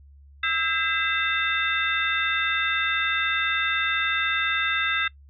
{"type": "tone cluster", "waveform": "sine", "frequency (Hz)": [1314, 1607, 2031, 2661, 3615], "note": ["E6", "G6", "B6", "E7", "A7"], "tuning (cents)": [-6, 43, 48, 16, 46], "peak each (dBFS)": [-29, -27, -27, -30, -29], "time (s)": [0.43, 5.08], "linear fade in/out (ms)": 5, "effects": ["noise-tail reverb RT60 0.1 s tail -21 dB re dry", "added 70 Hz sine -47 dBFS peak until 5.29 s"]}